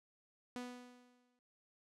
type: tone with exponential decay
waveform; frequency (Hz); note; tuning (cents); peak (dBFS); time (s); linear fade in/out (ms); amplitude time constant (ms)
sawtooth; 246.9; B3; 0; -37; 0.56-1.39; 0; 180
effects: low-pass 9000 Hz 12 dB/octave